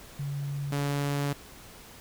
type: tone pair in turn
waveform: sine / sawtooth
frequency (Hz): 141.6 / 142.58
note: C#3 / C#3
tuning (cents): +37 / +49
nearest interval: unison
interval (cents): 12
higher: second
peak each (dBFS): -30 / -23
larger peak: second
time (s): 0.19-0.72 / 0.72-1.33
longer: second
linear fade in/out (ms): 5
effects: pink hiss -49 dBFS RMS until 2 s